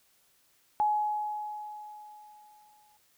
sine tone with exponential decay, 843 Hz, G#5, 26 cents sharp, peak -22 dBFS, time 0.8-2.97 s, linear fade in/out 0 ms, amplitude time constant 470 ms, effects white hiss -67 dBFS RMS until 3.17 s

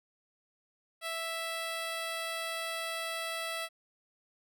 10% pulse tone, 659.3 Hz, E5, in tune, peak -26 dBFS, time 1.01-3.69 s, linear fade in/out 50 ms, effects none

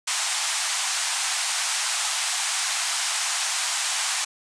white band-pass noise, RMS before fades -26 dBFS, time 0.07-4.25 s, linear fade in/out 10 ms, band 710 to 9200 Hz, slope 48 dB/octave, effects none

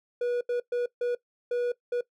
triangle tone bursts at uneven times, 485.3 Hz, B4, 30 cents flat, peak -23 dBFS, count 6, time 0.21-0.41 / 0.49-0.6 / 0.72-0.86 / 1.01-1.15 / 1.51-1.72 / 1.92-2.01 s, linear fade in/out 5 ms, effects noise-tail reverb RT60 0.1 s tail -19 dB re dry

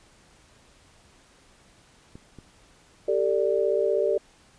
clicks, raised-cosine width 3 ms, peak -30 dBFS, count 2, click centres 2.155 / 2.387 s
sine chord, G suspended second, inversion none, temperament equal with one note detuned, 392 / 448.2 / 587.3 Hz, G4 / A4 / D5, 0 / +32 / 0 cents, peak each -25 dBFS, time 3.08-4.18 s, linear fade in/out 5 ms
effects pink hiss -57 dBFS RMS until 4.58 s + resampled to 22050 Hz

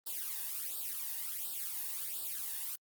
blue noise with flanger, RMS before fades -39 dBFS, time 0.06-2.76 s, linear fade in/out 10 ms, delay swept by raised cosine 0.23 to 1.13 ms, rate 1.4 Hz, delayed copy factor +0.95, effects Opus 32 kbps

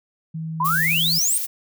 sine tone with pitch glide, 160.6 to 162.18 Hz, E3 to E3, -45 to -28 cents, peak -26 dBFS, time 0.34-1.19 s, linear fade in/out 10 ms, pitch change +17 cents, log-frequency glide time 0.89-0.99 s
sine exponential sweep, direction up, 951 to 9397 Hz, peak -18 dBFS, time 0.6-1.38 s, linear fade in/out 5 ms
violet noise, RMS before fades -26 dBFS, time 0.64-1.47 s, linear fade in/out 20 ms
effects none

